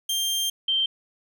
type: tone pair in turn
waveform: sawtooth / sine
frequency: 3180 / 3138 Hz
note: G7 / G7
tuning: +24 / +1 cents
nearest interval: unison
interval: 23 cents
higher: first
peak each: -20 dBFS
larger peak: neither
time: 0.09-0.5 / 0.68-0.86 s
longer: first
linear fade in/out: 5 ms
effects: none